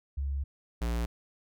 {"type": "tone pair in turn", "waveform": ["sine", "square"], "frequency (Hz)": [69.3, 58.27], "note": ["C#2", "A#1"], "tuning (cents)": [0, 0], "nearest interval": "minor third", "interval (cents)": 300, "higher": "first", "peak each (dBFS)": [-29, -29], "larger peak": "neither", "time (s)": [[0.17, 0.44], [0.81, 1.06]], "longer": "first", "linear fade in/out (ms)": 10, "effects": []}